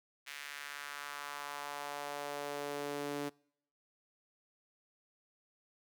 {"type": "tone with high-pass filter sweep", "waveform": "sawtooth", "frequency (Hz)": 144.3, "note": "D3", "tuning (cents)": -30, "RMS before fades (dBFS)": -42, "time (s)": [0.26, 3.3], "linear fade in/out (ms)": 20, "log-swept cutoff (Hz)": [2100, 310], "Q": 1.7, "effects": ["noise-tail reverb RT60 0.7 s tail -26 dB re dry"]}